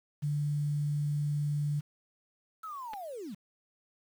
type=tone; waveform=sine; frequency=146.83 Hz; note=D3; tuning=in tune; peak=-28 dBFS; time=0.22-1.81 s; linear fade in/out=20 ms
type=linear sweep; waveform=sine; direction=down; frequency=1340 to 168.2 Hz; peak=-38 dBFS; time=2.63-3.35 s; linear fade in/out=10 ms
type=clicks; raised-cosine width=0.3 ms; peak=-29 dBFS; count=2; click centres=2.934 / 2.938 s
effects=9-bit